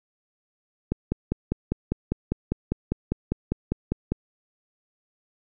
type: click train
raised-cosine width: 3 ms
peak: -10 dBFS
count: 17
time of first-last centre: 0.92-4.12 s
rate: 5 Hz
effects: none